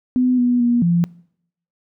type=tone with pitch steps; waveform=sine; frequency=251.8 / 244.9 / 239.5 / 171.7 Hz; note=B3 / B3 / A#3 / F3; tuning=+34 / -14 / +47 / -29 cents; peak=-13 dBFS; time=0.16-1.04 s; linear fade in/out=0 ms; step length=220 ms; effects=noise-tail reverb RT60 0.7 s tail -24 dB re dry